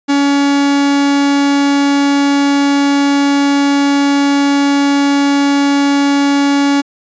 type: tone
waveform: 45% pulse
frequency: 282.1 Hz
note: C#4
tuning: 30 cents sharp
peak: -9 dBFS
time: 0.08-6.82 s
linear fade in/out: 20 ms
effects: resampled to 16000 Hz